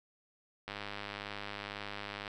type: click train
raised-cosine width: 0.3 ms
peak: -24 dBFS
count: 164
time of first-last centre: 0.68-2.278 s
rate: 102 Hz
effects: none